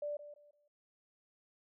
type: tone with echo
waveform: sine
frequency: 587.3 Hz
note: D5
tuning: in tune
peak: -36 dBFS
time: 0.02-0.17 s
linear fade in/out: 5 ms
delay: 170 ms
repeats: 3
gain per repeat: -12 dB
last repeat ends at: 0.68 s
effects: none